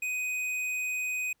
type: tone with tanh clipping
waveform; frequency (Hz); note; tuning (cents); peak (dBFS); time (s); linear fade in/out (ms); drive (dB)
sine; 2500; D#7; +8; -31; 0.02-1.33; 5; 12
effects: pink hiss -74 dBFS RMS until 1.4 s